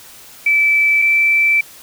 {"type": "tone pair in turn", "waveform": "sine", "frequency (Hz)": [2315, 2328], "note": ["D7", "D7"], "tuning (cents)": [-25, -16], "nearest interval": "unison", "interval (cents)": 9, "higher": "second", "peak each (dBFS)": -10, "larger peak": "neither", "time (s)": [[0.46, 1.02], [1.02, 1.61]], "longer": "second", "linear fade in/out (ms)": 5, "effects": ["white hiss -40 dBFS RMS until 1.82 s"]}